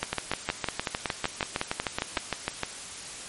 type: two click trains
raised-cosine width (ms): 0.3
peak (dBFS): -10 / -10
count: 18 / 12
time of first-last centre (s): 0.03-2.633 / 0.13-2.171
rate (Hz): 6.53 / 5.39
effects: white hiss -40 dBFS RMS until 3.28 s + MP3 48 kbps

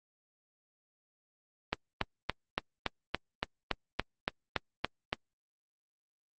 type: click train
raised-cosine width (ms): 0.3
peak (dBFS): -12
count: 13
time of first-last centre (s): 1.73-5.129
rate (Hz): 3.53
effects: Opus 24 kbps

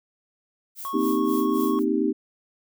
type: noise with tremolo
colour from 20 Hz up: violet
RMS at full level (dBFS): -36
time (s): 0.75-1.85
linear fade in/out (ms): 50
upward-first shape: sine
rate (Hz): 3.7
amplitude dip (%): 85
type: tone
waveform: triangle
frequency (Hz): 1100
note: C#6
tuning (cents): -14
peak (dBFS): -27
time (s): 0.85-1.79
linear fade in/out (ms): 0
type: chord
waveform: sine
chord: C minor seventh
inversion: third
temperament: equal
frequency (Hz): 233.1 / 261.6 / 311.1 / 392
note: Bb3 / C4 / Eb4 / G4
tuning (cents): 0 / 0 / 0 / 0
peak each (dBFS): -27 / -26 / -24 / -26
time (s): 0.93-2.13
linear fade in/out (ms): 20
effects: none

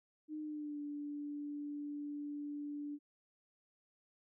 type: tone with pitch glide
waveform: sine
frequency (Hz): 306.3 to 291.6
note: D#4 to D4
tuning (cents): -27 to -12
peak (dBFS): -40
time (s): 0.28-2.99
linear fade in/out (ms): 50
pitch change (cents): -85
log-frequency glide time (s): 0.4-0.8
effects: none

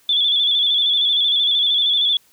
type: tone with vibrato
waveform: sine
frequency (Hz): 3445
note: A7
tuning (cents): -37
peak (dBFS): -14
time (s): 0.09-2.17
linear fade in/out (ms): 2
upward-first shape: square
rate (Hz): 13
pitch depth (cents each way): 42
effects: white hiss -56 dBFS RMS until 2.32 s

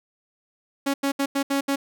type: tone bursts at uneven times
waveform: sawtooth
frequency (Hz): 277.2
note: C#4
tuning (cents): 0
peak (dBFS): -17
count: 6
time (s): 0.86-0.94 / 1.03-1.12 / 1.19-1.26 / 1.35-1.43 / 1.5-1.61 / 1.68-1.76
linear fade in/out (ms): 10
effects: none

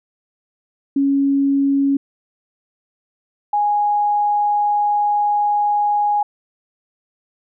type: tone pair in turn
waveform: sine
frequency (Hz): 277.2 / 828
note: C#4 / G#5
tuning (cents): 0 / -5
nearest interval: octave + perfect fifth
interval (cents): 1895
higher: second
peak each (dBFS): -13 / -14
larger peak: first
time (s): 0.96-1.97 / 3.53-6.23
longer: second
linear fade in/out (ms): 5
effects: none

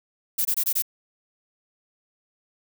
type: noise bursts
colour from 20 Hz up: violet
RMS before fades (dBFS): -23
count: 5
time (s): 0.38-0.823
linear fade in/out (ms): 10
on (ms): 71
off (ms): 22
effects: none

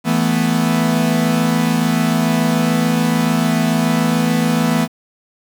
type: chord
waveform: 45% pulse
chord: E suspended fourth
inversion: none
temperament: equal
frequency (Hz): 164.81 / 220 / 246.9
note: E3 / A3 / B3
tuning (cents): 0 / 0 / 0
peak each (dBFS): -18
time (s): 0.04-4.88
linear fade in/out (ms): 50
effects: 7-bit

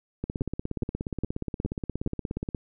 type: two click trains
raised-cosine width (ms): 3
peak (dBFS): -16 / -17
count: 5 / 40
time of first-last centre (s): 0.41-2.063 / 0.24-2.548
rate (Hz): 2.42 / 16.9
effects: none

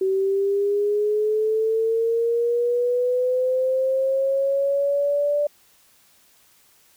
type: linear sweep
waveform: sine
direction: up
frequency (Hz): 379.6 to 587.3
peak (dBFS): -18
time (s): 0.01-5.47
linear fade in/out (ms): 5
effects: white hiss -57 dBFS RMS until 6.96 s

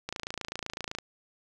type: click train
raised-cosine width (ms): 0.2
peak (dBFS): -17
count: 26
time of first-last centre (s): 0.09-0.986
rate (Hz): 27.9
effects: none

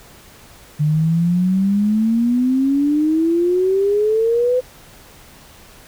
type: exponential sweep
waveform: sine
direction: up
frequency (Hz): 147.7 to 510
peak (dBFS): -13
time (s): 0.79-4.61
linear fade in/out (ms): 20
effects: pink hiss -44 dBFS RMS until 5.87 s

